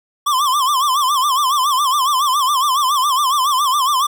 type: tone with vibrato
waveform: square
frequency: 1100 Hz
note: C#6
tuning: 14 cents flat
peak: -14 dBFS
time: 0.26-4.07 s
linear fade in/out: 10 ms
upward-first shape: sine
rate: 7.2 Hz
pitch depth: 150 cents each way
effects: none